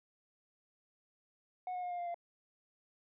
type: tone with pitch steps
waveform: sine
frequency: 732 / 723.6 / 715.3 / 707.1 / 698.9 / 690.9 Hz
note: F#5 / F#5 / F5 / F5 / F5 / F5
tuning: -19 / -39 / +41 / +21 / +1 / -19 cents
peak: -34 dBFS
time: 1.67-2.144 s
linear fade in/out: 2 ms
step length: 79 ms
effects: tanh soft clip ceiling -36 dBFS